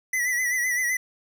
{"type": "tone with vibrato", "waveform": "square", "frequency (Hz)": 1975, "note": "B6", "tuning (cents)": 0, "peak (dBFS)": -23, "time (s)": [0.13, 0.97], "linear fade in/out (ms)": 5, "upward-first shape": "sine", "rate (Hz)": 7.8, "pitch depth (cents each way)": 59, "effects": ["10-bit"]}